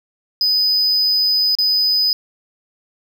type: tone with dropouts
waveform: triangle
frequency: 4997 Hz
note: D#8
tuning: 7 cents sharp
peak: -12 dBFS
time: 0.41-2.13 s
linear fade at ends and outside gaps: 1 ms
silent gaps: 1.552-1.586 s
effects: none